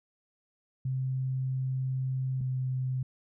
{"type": "tone pair in turn", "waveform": "sine", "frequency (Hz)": [130.81, 129.31], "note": ["C3", "C3"], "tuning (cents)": [0, -20], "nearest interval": "unison", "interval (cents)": 20, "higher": "first", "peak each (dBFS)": -28, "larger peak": "neither", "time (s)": [[0.85, 2.41], [2.41, 3.03]], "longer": "first", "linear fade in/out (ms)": 5, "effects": []}